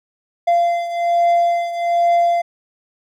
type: beating tone pair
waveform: triangle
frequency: 689 / 690.2 Hz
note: F5 / F5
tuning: -24 / -21 cents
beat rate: 1.2 Hz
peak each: -13 / -18 dBFS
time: 0.47-2.42 s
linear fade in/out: 10 ms
effects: none